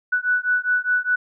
sine beating tone pair, 1480 / 1484.9 Hz, F#6 / F#6, 0 / +6 cents, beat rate 4.9 Hz, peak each -21 dBFS, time 0.12-1.16 s, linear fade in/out 10 ms, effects none

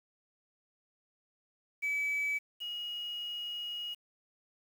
sine tone pair in turn, 2292 / 2888 Hz, D7 / F#7, -43 / -43 cents, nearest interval major third, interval 400 cents, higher second, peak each -28 / -36 dBFS, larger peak first, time 1.82-2.39 / 2.6-3.95 s, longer second, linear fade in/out 20 ms, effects tanh soft clip ceiling -28 dBFS + 9-bit

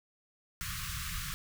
pink band-stop noise, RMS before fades -38 dBFS, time 0.61-1.34 s, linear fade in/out 0 ms, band 180 to 1100 Hz, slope 96 dB/octave, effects none

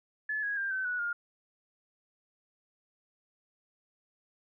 sine tone with pitch steps, 1722 / 1655.7 / 1591.9 / 1530.6 / 1471.6 / 1415 Hz, A6 / G#6 / G6 / G6 / F#6 / F6, -38 / -6 / +26 / -42 / -10 / +22 cents, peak -30 dBFS, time 0.29-1.13 s, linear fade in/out 5 ms, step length 140 ms, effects none

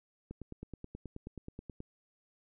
click train, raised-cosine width 3 ms, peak -30 dBFS, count 15, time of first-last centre 0.31-1.804 s, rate 9.37 Hz, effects none

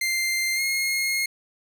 sawtooth tone with pitch glide, 2093 to 2149 Hz, C7 to C7, 0 to +46 cents, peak -19 dBFS, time 0.01-1.26 s, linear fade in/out 5 ms, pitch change +46 cents, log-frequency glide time 0.55-0.61 s, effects none

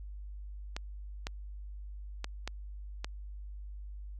clicks, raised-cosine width 0.2 ms, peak -19 dBFS, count 5, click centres 0.765 / 1.269 / 2.244 / 2.476 / 3.045 s, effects added 50 Hz sine -41 dBFS peak until 4.19 s

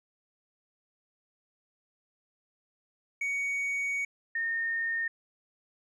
triangle / sine tone pair in turn, 2240 / 1831.7 Hz, C#7 / A#6, +18 / -31 cents, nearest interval minor third, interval 349 cents, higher first, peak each -27 / -28 dBFS, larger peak first, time 3.21-4.05 / 4.35-5.08 s, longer first, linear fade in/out 5 ms, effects resampled to 24000 Hz

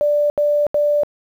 sine tone bursts, 588 Hz, D5, 2 cents sharp, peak -13 dBFS, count 3, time 0.01-1.034 s, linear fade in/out 0 ms, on 290 ms, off 77 ms, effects 8-bit

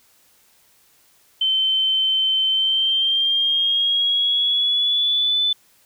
sine tone with pitch glide, 3086 to 3504 Hz, G7 to A7, -28 to -8 cents, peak -16 dBFS, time 1.41-5.53 s, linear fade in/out 5 ms, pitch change +220 cents, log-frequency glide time 2.5-5.42 s, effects white hiss -57 dBFS RMS until 5.85 s

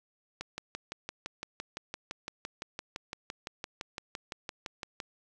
click train, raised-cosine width 0.2 ms, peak -20 dBFS, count 28, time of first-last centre 0.41-5.002 s, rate 5.88 Hz, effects none

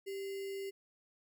sine tone with sample-and-hold, 392 Hz, G4, in tune, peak -38 dBFS, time 0.06-0.71 s, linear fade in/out 20 ms, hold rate 2450 Hz, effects none

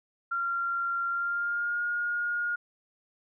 sine tone with pitch glide, 1381 to 1428.1 Hz, F6 to F6, -20 to +38 cents, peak -27 dBFS, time 0.31-2.56 s, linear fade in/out 10 ms, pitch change +58 cents, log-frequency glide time 1.09-1.82 s, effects none

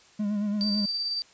triangle tone with vibrato, 207 Hz, G#3, 5 cents flat, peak -23 dBFS, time 0.19-0.86 s, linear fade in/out 10 ms, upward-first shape sine, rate 8.9 Hz, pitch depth 44 cents each way
sine tone with tremolo, 4655 Hz, D8, 16 cents flat, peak -26 dBFS, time 0.61-1.22 s, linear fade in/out 0 ms, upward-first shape square, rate 18 Hz, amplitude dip 25%
effects white hiss -56 dBFS RMS until 1.33 s + resampled to 16000 Hz

